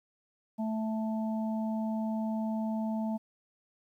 harmonic tone, 220 Hz, A3, in tune, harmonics 1 / 3 / 4, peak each -30 / -40 / -42 dBFS, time 0.58-3.18 s, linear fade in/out 20 ms, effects 11-bit

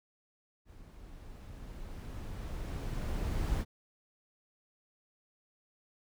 brown noise with level ramp, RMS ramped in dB -53 to -31 dBFS, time 0.65-3.65 s, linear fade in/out 50 ms, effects none

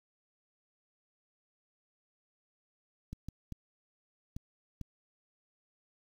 clicks, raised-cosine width 5 ms, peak -28 dBFS, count 5, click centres 3.13 / 3.286 / 3.523 / 4.365 / 4.813 s, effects 9-bit

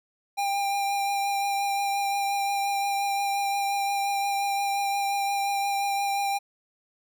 square tone with vibrato, 798 Hz, G5, 31 cents sharp, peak -25 dBFS, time 0.37-6.39 s, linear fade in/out 20 ms, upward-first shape triangle, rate 5.7 Hz, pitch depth 17 cents each way, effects none

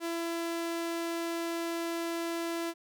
sawtooth tone, 335.6 Hz, E4, 31 cents sharp, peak -28 dBFS, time 0-2.74 s, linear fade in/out 50 ms, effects none

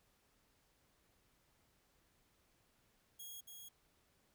5% pulse tone with echo, 3293 Hz, G#7, 15 cents flat, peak -40 dBFS, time 3.19-3.41 s, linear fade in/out 10 ms, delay 280 ms, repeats 1, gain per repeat -3 dB, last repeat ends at 3.69 s, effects pink hiss -75 dBFS RMS until 4.34 s

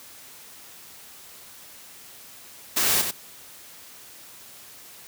white noise with echo, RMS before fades -22 dBFS, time 2.76-3.02 s, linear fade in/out 10 ms, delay 93 ms, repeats 1, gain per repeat -6 dB, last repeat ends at 3.113 s, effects white hiss -46 dBFS RMS until 5.07 s + high-pass 60 Hz 12 dB/octave

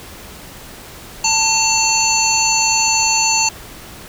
harmonic tone with a mistuned harmonic, 887 Hz, A5, 14 cents sharp, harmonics 1 / 3 / 5 / 7 / 8, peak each -19 / -19 / -19 / -19 / -19 dBFS, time 1.24-3.49 s, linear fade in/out 5 ms, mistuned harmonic 3, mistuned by +26 cents, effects pink hiss -36 dBFS RMS until 4.08 s

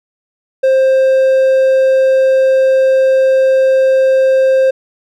triangle tone, 528 Hz, C5, 16 cents sharp, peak -5 dBFS, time 0.63-4.71 s, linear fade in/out 10 ms, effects none

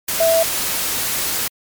sine tone in noise, 658 Hz, E5, 3 cents flat, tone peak -12 dBFS, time 0.2-0.43 s, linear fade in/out 5 ms, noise white, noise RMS -21 dBFS, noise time 0.08-1.48 s, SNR +6 dB, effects MP3 96 kbps

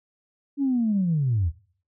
sine linear sweep, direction down, 288 to 73.3 Hz, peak -19 dBFS, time 0.57-1.52 s, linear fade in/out 50 ms, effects noise-tail reverb RT60 0.5 s tail -21 dB re dry + tanh soft clip ceiling -15 dBFS

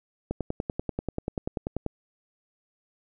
click train, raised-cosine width 2 ms, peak -15 dBFS, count 17, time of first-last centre 0.31-1.863 s, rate 10.3 Hz, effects none

